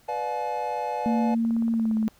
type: chord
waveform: triangle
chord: B diminished seventh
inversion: none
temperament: just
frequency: 493.9 / 592.7 / 711.2 / 853.4 Hz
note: B4 / D5 / F5 / Ab5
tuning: 0 / +16 / +31 / +47 cents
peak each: -32 / -32 / -31 / -27 dBFS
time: 0.08-1.35 s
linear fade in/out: 10 ms
type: tone with pitch glide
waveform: sine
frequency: 229.1 to 219.1 Hz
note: A#3 to A3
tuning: -30 to -7 cents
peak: -21 dBFS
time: 1.06-2.08 s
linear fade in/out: 0 ms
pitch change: -77 cents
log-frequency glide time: 1.72-1.95 s
type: click train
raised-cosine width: 1 ms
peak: -29 dBFS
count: 12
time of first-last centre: 1.45-2.086 s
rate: 17.3 Hz
effects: pink hiss -59 dBFS RMS until 2.19 s